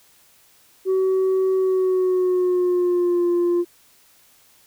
sine tone with pitch glide, 378.2 to 348.8 Hz, F#4 to F4, +38 to -2 cents, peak -14 dBFS, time 0.85-3.65 s, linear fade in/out 50 ms, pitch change -140 cents, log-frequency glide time 1.55-3.28 s, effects tanh soft clip ceiling -15 dBFS + white hiss -55 dBFS RMS until 4.66 s

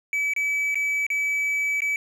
triangle tone with dropouts, 2293 Hz, D7, 42 cents flat, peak -20 dBFS, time 0.13-1.96 s, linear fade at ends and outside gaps 1 ms, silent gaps 0.336-0.363 / 0.745-0.755 / 1.066-1.102 / 1.805-1.819 s, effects none

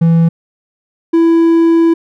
triangle tone pair in turn, 165.9 / 331.8 Hz, E3 / E4, +11 / +11 cents, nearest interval octave, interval 1200 cents, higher second, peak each -4 dBFS, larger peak neither, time 0.01-0.29 / 1.13-1.94 s, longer second, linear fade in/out 10 ms, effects none

